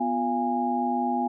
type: tone cluster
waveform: sine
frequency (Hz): 247.7 / 352.6 / 695 / 823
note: B3 / F4 / F5 / G#5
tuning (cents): +5 / +17 / -9 / -16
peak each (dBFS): -27 / -34 / -32 / -26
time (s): 0-1.28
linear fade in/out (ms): 10
effects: none